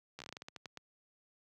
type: slowing click train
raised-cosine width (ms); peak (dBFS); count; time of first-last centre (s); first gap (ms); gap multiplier
0.2; -28; 13; 0.19-0.773; 13; 1.22
effects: high-pass 100 Hz 12 dB/octave